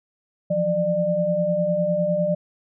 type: tone cluster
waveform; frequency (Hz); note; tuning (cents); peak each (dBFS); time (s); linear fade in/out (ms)
sine; 168.2 / 178.1 / 598; E3 / F3 / D5; +35 / +34 / +31; -28 / -26 / -20; 0.5-2.35; 10
effects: none